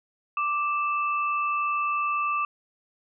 sine tone pair together, 1174.6 / 2637 Hz, D6 / E7, 0 / 0 cents, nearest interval octave + major second, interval 1400 cents, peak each -24 / -31 dBFS, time 0.37-2.45 s, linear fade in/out 2 ms, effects none

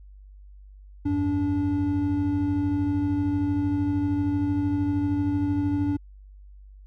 triangle tone cluster, 87.7 / 100.7 / 289.2 Hz, F2 / G2 / D4, +8 / +47 / -27 cents, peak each -29 / -28 / -21 dBFS, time 1.05-5.97 s, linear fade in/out 10 ms, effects added 49 Hz sine -44 dBFS peak until 6.86 s

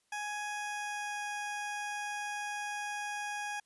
20% pulse tone with pitch glide, 833 to 827.2 Hz, G#5 to G#5, +5 to -7 cents, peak -31 dBFS, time 0.12-3.6 s, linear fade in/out 5 ms, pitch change -12 cents, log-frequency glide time 0.43-1.22 s, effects white hiss -75 dBFS RMS until 3.65 s + resampled to 24000 Hz

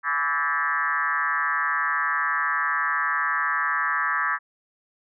sine tone with frequency modulation, 1454 Hz, F#6, 31 cents flat, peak -21 dBFS, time 0.03-4.39 s, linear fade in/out 50 ms, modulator 152 Hz, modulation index 2.7, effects none

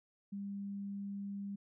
sine tone, 199.8 Hz, G3, 33 cents sharp, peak -39 dBFS, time 0.32-1.56 s, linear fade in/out 10 ms, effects none

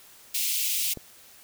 white high-pass noise, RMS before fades -27 dBFS, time 0.34-0.94 s, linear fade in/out 10 ms, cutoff 2300 Hz, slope 48 dB/octave
click, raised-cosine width 2 ms, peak -24 dBFS, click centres 0.973 s
effects white hiss -52 dBFS RMS until 1.43 s

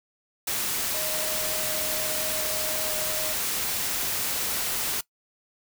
sine tone in noise, 622.3 Hz, D#5, in tune, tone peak -35 dBFS, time 0.94-3.33 s, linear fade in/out 5 ms, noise white, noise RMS -28 dBFS, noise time 0.47-5.01 s, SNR -10 dB, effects noise-tail reverb RT60 0.1 s tail -21 dB re dry

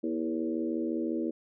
harmonic tone with a mistuned harmonic, 79.9 Hz, D#2, 47 cents sharp, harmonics 3 / 4 / 5 / 6 / 7, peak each -34 / -31 / -38 / -39 / -42 dBFS, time 0.03-1.31 s, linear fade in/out 10 ms, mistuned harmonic 4, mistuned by +30 cents, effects none

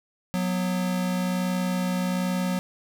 square tone pair together, 182.72 / 243.9 Hz, F#3 / B3, -21 / -21 cents, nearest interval perfect fourth, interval 500 cents, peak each -25 / -33 dBFS, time 0.34-2.59 s, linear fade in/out 0 ms, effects none

